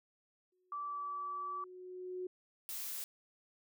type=tone with exponential growth; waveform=sine; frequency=365.9 Hz; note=F#4; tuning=19 cents flat; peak=-37 dBFS; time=0.52-2.27 s; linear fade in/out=5 ms; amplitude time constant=380 ms
type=tone with pitch glide; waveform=sine; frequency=1161 to 1153 Hz; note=D6 to D6; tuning=-20 to -32 cents; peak=-38 dBFS; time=0.72-1.64 s; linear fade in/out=2 ms; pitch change=-12 cents; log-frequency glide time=0.85-1 s
type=noise; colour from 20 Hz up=blue; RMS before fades=-42 dBFS; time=2.69-3.04 s; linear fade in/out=0 ms
effects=none